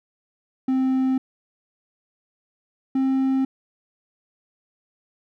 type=tone pair in turn; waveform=triangle; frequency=261.6 / 265.6 Hz; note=C4 / C4; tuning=0 / +26 cents; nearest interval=unison; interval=26 cents; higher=second; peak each=-16 dBFS; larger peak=neither; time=0.68-1.18 / 2.95-3.45 s; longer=neither; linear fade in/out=5 ms; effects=none